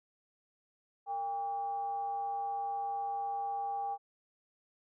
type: tone with frequency modulation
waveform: sine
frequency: 801 Hz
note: G5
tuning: 37 cents sharp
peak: -33 dBFS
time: 1.06-3.98 s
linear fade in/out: 50 ms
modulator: 343 Hz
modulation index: 0.29
effects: none